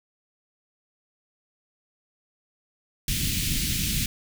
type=band-stop noise; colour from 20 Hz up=pink; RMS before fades=-26 dBFS; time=3.08-4.06 s; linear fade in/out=2 ms; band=240 to 2400 Hz; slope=24 dB/octave; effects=none